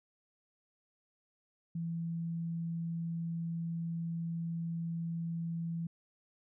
sine tone, 166.9 Hz, E3, 22 cents sharp, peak -34 dBFS, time 1.75-5.87 s, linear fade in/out 5 ms, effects none

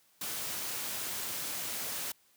white noise, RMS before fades -37 dBFS, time 0.21-2.12 s, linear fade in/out 5 ms, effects white hiss -67 dBFS RMS until 2.36 s + high-pass 80 Hz 12 dB/octave

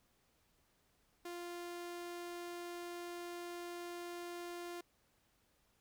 sawtooth tone, 348.5 Hz, F4, 4 cents flat, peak -40 dBFS, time 1.25-4.81 s, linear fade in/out 5 ms, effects pink hiss -75 dBFS RMS until 5.8 s

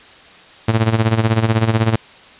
sawtooth tone with tremolo, 111.8 Hz, A2, 28 cents sharp, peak -6 dBFS, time 0.68-1.96 s, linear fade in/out 5 ms, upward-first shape sine, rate 16 Hz, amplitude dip 75%, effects white hiss -42 dBFS RMS until 2.39 s + resampled to 8000 Hz

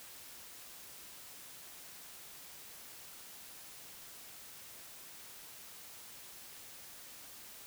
silence, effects white hiss -52 dBFS RMS until 7.66 s

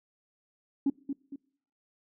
sine tone with echo, 277.6 Hz, C#4, 3 cents sharp, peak -21 dBFS, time 0.86-0.9 s, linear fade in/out 5 ms, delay 230 ms, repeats 2, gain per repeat -8 dB, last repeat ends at 1.36 s, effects noise-tail reverb RT60 0.6 s tail -23 dB re dry + tanh soft clip ceiling -19 dBFS

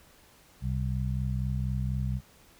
harmonic tone, 64.1 Hz, C2, 35 cents flat, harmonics 1 / 2 / 3, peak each -31 / -30 / -36 dBFS, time 0.61-2.21 s, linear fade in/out 50 ms, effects pink hiss -58 dBFS RMS until 2.59 s

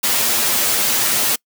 white noise with comb filter, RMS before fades -17 dBFS, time 0.03-1.36 s, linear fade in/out 10 ms, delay 8.6 ms, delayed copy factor +0.7, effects noise-tail reverb RT60 0.1 s tail -26 dB re dry + high-pass 150 Hz 12 dB/octave

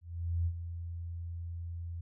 sine tone with ADSR envelope, 85 Hz, F2, 46 cents flat, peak -27 dBFS, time 0.01-2.01 s, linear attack 450 ms, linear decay 64 ms, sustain -10 dB, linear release 5 ms, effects none

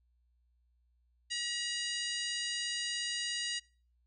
harmonic tone, 957 Hz, A#5, 45 cents sharp, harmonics 2 / 3 / 4 / 5 / 6 / 7 / 8 / 9, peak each -41 / -39 / -42 / -40 / -48 / -43 / -54 / -46 dBFS, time 1.3-3.6 s, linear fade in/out 20 ms, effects noise-tail reverb RT60 0.4 s tail -24 dB re dry + added 60 Hz sine -69 dBFS peak until 4.06 s

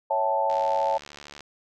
sine chord, A dominant seventh, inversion first, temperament equal with one note detuned, 554.4 / 656.6 / 784 / 880 Hz, C#5 / E5 / G5 / A5, 0 / -7 / 0 / 0 cents, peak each -27 / -29 / -30 / -24 dBFS, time 0.1-0.98 s, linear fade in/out 10 ms
click train, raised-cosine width 0.2 ms, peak -24 dBFS, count 67, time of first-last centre 0.5-1.407 s, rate 72.8 Hz
effects none

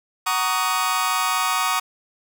sawtooth chord, D# minor seventh, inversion first, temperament just, 746.7 / 933.4 / 1120.1 / 1244.5 Hz, F#5 / A#5 / C#6 / D#6, +16 / +2 / +18 / 0 cents, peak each -24 / -23 / -20 / -20 dBFS, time 0.26-1.8 s, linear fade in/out 10 ms, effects none

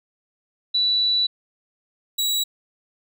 sine / sawtooth tone pair in turn, 3951 / 3894 Hz, B7 / B7, 0 / -25 cents, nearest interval unison, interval 25 cents, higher first, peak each -17 dBFS, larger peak neither, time 0.74-1.27 / 2.18-2.44 s, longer first, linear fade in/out 10 ms, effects none

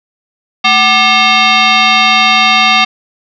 sine tone with frequency modulation, 754 Hz, F#5, 32 cents sharp, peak -5 dBFS, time 0.64-2.85 s, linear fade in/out 10 ms, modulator 973 Hz, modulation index 3.5, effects none

